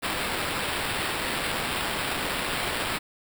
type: noise with sample-and-hold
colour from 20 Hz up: white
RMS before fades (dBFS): -29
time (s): 0.02-2.99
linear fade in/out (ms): 20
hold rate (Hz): 6300
effects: none